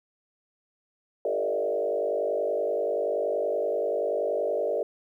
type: tone with frequency modulation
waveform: sine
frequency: 523.3 Hz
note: C5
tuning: in tune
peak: -24 dBFS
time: 1.25-4.83 s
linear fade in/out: 2 ms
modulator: 50.5 Hz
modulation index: 2.5
effects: 11-bit